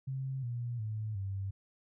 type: tone with pitch steps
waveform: sine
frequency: 133.2 / 120.05 / 108.19 / 97.51 Hz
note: C3 / B2 / A2 / G2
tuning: +31 / -49 / -29 / -9 cents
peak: -34 dBFS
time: 0.07-1.51 s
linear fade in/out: 10 ms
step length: 360 ms
effects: none